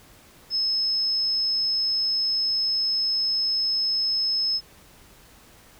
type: tone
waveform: sine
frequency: 5190 Hz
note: E8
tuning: 28 cents flat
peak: -21 dBFS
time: 0.5-4.61 s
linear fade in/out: 50 ms
effects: pink hiss -52 dBFS RMS until 5.79 s

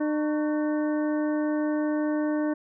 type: harmonic tone with a mistuned harmonic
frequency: 302.1 Hz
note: D4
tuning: 49 cents sharp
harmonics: 1 / 2 / 3 / 4 / 5 / 6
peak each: -24 / -31 / -40 / -42 / -41 / -44 dBFS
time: 0-2.54 s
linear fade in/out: 10 ms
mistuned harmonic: 4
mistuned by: -130 cents
effects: none

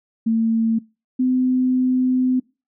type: tone pair in turn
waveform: sine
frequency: 225.6 / 255.1 Hz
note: A3 / C4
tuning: +44 / -44 cents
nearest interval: major second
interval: 212 cents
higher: second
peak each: -15 dBFS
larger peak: neither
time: 0.26-0.79 / 1.19-2.4 s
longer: second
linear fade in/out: 10 ms
effects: noise-tail reverb RT60 0.3 s tail -24 dB re dry

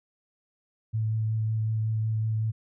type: tone with vibrato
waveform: sine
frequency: 110 Hz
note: A2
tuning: in tune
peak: -24 dBFS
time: 0.93-2.52 s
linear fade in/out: 20 ms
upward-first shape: sine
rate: 5.4 Hz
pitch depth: 12 cents each way
effects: none

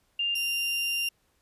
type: tone pair in turn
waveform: sine / 35% pulse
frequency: 2800 / 2784 Hz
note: F7 / F7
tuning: +4 / -6 cents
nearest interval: unison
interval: 10 cents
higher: first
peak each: -25 dBFS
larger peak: neither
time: 0.19-0.35 / 0.35-1.09 s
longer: second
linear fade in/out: 5 ms
effects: pink hiss -70 dBFS RMS until 1.41 s + resampled to 32000 Hz

